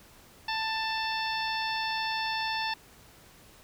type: harmonic tone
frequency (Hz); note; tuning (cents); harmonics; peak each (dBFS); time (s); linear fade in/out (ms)
886; A5; +12; 1 / 2 / 3 / 4 / 5 / 6; -32 / -35 / -37 / -38 / -39 / -40; 0.48-2.74; 5
effects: pink hiss -55 dBFS RMS until 3.63 s